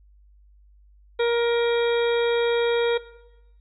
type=harmonic tone; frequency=470.8 Hz; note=A#4; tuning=17 cents sharp; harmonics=1 / 2 / 3 / 4 / 5 / 7 / 8; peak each=-19 / -31 / -32 / -36 / -35 / -36 / -35 dBFS; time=1.19-2.98 s; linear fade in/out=10 ms; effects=noise-tail reverb RT60 1.0 s tail -18 dB re dry + added 50 Hz sine -51 dBFS peak until 3.6 s

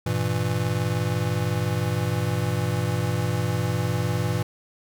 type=chord; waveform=square; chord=E diminished; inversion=first; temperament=just; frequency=98.89 / 118.67 / 164.81 Hz; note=G2 / Bb2 / E3; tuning=+16 / +31 / 0 cents; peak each=-29 / -26 / -29 dBFS; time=0.06-4.43 s; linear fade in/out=5 ms; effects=none

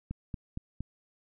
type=click train; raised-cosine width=5 ms; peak=-23 dBFS; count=4; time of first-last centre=0.11-0.806 s; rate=4.31 Hz; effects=none

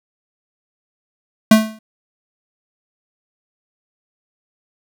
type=tone with exponential decay; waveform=square; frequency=218.6 Hz; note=A3; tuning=11 cents flat; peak=-4 dBFS; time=1.51-1.79 s; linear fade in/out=5 ms; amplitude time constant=59 ms; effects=none

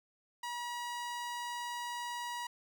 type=tone with notch filter; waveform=sawtooth; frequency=962 Hz; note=B5; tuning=46 cents flat; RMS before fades=-40 dBFS; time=0.43-2.47 s; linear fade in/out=5 ms; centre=12000 Hz; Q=1.9; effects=none

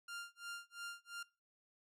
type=tone with tremolo; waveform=sawtooth; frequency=1396.9 Hz; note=F6; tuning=in tune; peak=-40 dBFS; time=0.08-1.23 s; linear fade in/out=5 ms; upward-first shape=sine; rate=2.9 Hz; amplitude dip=100%; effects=noise-tail reverb RT60 0.3 s tail -21 dB re dry + low-pass 12000 Hz 12 dB/octave

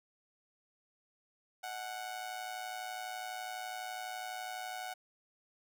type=tone with amplitude modulation; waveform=sawtooth; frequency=740 Hz; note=F#5; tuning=in tune; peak=-33 dBFS; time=1.63-4.94 s; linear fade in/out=10 ms; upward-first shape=sine; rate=112 Hz; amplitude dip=65%; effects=none

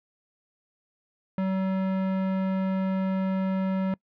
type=tone with tanh clipping; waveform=sine; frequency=190 Hz; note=F#3; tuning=46 cents sharp; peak=-26 dBFS; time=1.38-3.94 s; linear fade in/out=2 ms; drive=18 dB; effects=noise-tail reverb RT60 0.1 s tail -25 dB re dry

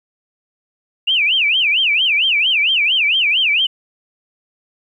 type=tone with vibrato; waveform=sine; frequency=2700 Hz; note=E7; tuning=41 cents sharp; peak=-12 dBFS; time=1.07-3.67 s; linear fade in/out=10 ms; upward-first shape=sine; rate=4.4 Hz; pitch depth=290 cents each way; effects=9-bit

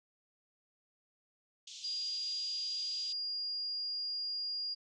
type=band-pass noise; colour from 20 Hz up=pink; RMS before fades=-49 dBFS; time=1.67-3.13 s; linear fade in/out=5 ms; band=3000 to 6900 Hz; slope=48 dB/octave
type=tone; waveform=sine; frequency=4833 Hz; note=D8; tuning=49 cents sharp; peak=-35 dBFS; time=1.83-4.75 s; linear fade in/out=20 ms
effects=none

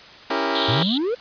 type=chord; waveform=15% pulse; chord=C# diminished seventh; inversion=none; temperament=equal with one note detuned; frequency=277.2 / 329.6 / 396.3 / 466.2 Hz; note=C#4 / E4 / G4 / Bb4; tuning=0 / 0 / +19 / 0 cents; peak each=-20 dBFS; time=0.3-0.83 s; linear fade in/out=5 ms
type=band-pass noise; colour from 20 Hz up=white; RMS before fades=-26 dBFS; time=0.55-0.98 s; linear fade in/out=5 ms; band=3100 to 4100 Hz; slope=96 dB/octave
type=exponential sweep; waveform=triangle; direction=up; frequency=103.83 to 514 Hz; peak=-18 dBFS; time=0.68-1.15 s; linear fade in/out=10 ms
effects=white hiss -43 dBFS RMS until 1.2 s + resampled to 11025 Hz

